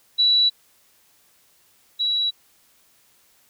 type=tone pair in turn; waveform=sine; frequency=3933 / 3906 Hz; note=B7 / B7; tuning=-8 / -20 cents; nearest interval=unison; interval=12 cents; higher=first; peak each=-14 / -19 dBFS; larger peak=first; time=0.18-0.5 / 1.99-2.31 s; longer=neither; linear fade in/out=20 ms; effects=white hiss -59 dBFS RMS until 3.49 s